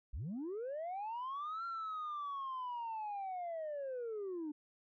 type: linear two-way sweep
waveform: sine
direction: up then down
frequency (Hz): 41.9 to 1378 to 290.2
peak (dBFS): -37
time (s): 0.13-4.52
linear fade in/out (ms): 10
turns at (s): 1.65
effects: tanh soft clip ceiling -37 dBFS